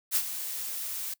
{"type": "noise with ADSR envelope", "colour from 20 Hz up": "blue", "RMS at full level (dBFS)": -24, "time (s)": [0.11, 1.14], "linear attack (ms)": 47, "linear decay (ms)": 64, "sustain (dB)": -11, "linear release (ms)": 6, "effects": ["noise-tail reverb RT60 0.1 s tail -23 dB re dry"]}